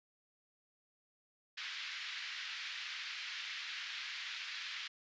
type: band-pass noise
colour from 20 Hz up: pink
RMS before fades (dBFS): -44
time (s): 1.57-4.88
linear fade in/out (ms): 10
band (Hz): 1700 to 4500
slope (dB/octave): 24
effects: resampled to 16000 Hz